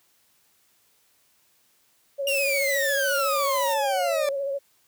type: tone with vibrato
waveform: sine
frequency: 554.4 Hz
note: C#5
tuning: in tune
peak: -25 dBFS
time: 2.18-4.59 s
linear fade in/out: 20 ms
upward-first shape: sine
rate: 14 Hz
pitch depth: 35 cents each way
type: exponential sweep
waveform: 40% pulse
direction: down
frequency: 2847 to 580 Hz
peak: -23 dBFS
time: 2.27-4.29 s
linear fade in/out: 2 ms
type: noise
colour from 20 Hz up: blue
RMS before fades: -35 dBFS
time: 2.28-3.74 s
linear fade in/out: 2 ms
effects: white hiss -64 dBFS RMS until 4.87 s + high-pass 60 Hz 12 dB/octave